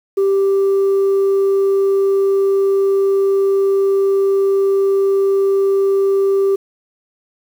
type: tone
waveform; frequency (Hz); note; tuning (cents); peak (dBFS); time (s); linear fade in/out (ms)
sine; 392; G4; 0; -9; 0.17-6.56; 10
effects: tanh soft clip ceiling -10 dBFS + 7-bit